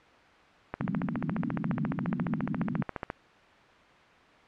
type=click train; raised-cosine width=0.5 ms; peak=-16 dBFS; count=35; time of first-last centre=0.74-3.101 s; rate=14.4 Hz
type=band-pass noise; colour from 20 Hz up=white; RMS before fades=-32 dBFS; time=0.8-2.83 s; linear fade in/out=10 ms; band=140 to 260 Hz; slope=48 dB/octave
effects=white hiss -55 dBFS RMS until 4.47 s + low-pass 2000 Hz 12 dB/octave